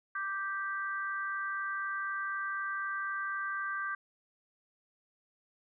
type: harmonic tone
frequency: 392 Hz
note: G4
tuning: in tune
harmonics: 3 / 4 / 5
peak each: -37 / -35 / -47 dBFS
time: 0.15-3.95 s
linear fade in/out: 5 ms
effects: none